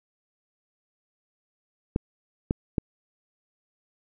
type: clicks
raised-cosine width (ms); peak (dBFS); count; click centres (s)
3; -10; 3; 1.961 / 2.509 / 2.782
effects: none